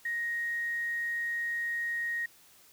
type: tone with quantisation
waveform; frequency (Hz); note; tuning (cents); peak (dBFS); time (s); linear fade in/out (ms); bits
sine; 1874; A#6; +9; -30; 0.05-2.26; 5; 9
effects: white hiss -59 dBFS RMS until 2.72 s

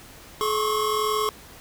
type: tone cluster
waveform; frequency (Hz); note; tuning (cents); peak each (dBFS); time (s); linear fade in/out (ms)
square; 427.7 / 1077 / 1118; A4 / C6 / C#6; -49 / +50 / +14; -26 / -27 / -29; 0.41-1.29; 0
effects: pink hiss -46 dBFS RMS until 1.6 s

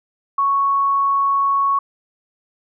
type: tone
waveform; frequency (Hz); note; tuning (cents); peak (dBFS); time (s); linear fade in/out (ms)
sine; 1108.7; C#6; 0; -14; 0.38-1.79; 5
effects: none

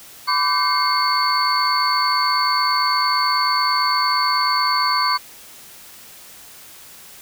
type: tone cluster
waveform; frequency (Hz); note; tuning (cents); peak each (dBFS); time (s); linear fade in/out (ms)
sine; 1009 / 1158 / 1542 / 2139 / 4473; B5 / D6 / G6 / C7 / C#8; +37 / -25 / -29 / +38 / +15; -21 / -20 / -27 / -27 / -21; 0.27-5.18; 20
effects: white hiss -42 dBFS RMS until 7.21 s

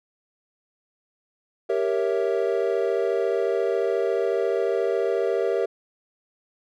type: chord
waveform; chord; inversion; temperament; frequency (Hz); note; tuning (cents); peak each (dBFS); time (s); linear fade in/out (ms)
triangle; G diminished seventh; none; equal; 392 / 466.2 / 554.4 / 659.3; G4 / Bb4 / Db5 / Fb5; 0 / 0 / 0 / 0; -23 / -23 / -27 / -27; 1.69-5.66; 10
effects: none

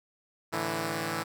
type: chord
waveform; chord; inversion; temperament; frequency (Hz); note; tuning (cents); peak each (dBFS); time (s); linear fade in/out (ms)
5% pulse; A suspended fourth; none; equal; 110 / 146.83 / 164.81; A2 / D3 / E3; 0 / 0 / 0; -25 / -26 / -21; 0.52-1.24; 20
effects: none

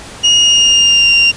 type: tone with pitch glide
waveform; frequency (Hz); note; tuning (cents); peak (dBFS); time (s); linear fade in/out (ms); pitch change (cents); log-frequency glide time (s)
35% pulse; 2867 to 2781; F7 to F7; +45 to -8; -4; 0.23-1.32; 20; -53; 0.39-1.11
effects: pink hiss -31 dBFS RMS until 1.36 s + resampled to 22050 Hz

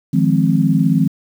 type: chord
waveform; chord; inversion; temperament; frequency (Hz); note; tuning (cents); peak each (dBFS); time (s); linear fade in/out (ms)
sine; F minor seventh; third; equal with one note detuned; 155.56 / 174.61 / 209.9 / 261.6; Eb3 / F3 / Ab3 / C4; 0 / 0 / +19 / 0; -16 / -16 / -18 / -17; 0.13-1.08; 10
effects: 7-bit

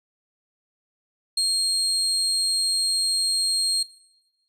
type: tone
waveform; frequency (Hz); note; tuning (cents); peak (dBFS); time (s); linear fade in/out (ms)
35% pulse; 4231; C8; +19; -18; 1.37-3.83; 5
effects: noise-tail reverb RT60 1.0 s tail -20 dB re dry + resampled to 32000 Hz

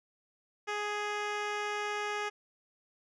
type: tone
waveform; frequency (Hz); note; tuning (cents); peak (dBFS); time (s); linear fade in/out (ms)
10% pulse; 416.1; G#4; +3; -24; 0.67-2.3; 20
effects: low-pass 5000 Hz 12 dB/octave

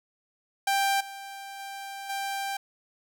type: tone with level steps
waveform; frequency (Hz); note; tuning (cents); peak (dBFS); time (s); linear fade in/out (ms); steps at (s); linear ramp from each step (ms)
sawtooth; 788; G5; +9; -19 / -35 / -33 / -26; 0.67-2.57; 5; 1 / 1.59 / 2.09; 10
effects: none

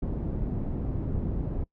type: low-pass noise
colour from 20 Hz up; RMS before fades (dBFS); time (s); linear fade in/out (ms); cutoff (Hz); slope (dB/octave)
pink; -30; 0.02-1.64; 5; 300; 12
effects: noise-tail reverb RT60 0.1 s tail -23 dB re dry

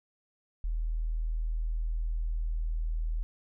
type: tone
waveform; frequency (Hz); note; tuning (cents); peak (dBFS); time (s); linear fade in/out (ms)
sine; 40.14; E1; -45; -28; 0.64-3.23; 0
effects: none

